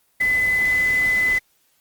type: tone in noise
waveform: sine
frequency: 2013 Hz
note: B6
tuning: 33 cents sharp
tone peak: -16 dBFS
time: 0.2-1.39 s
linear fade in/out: 10 ms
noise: pink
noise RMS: -34 dBFS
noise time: 0.2-1.39 s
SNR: +15 dB
effects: white hiss -63 dBFS RMS until 1.8 s + Opus 24 kbps